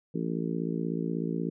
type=harmonic tone; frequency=56.4 Hz; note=A1; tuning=44 cents sharp; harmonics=3 / 4 / 5 / 6 / 7 / 8; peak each=-32 / -35 / -35 / -38 / -38 / -40 dBFS; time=0.14-1.5 s; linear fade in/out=10 ms; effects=none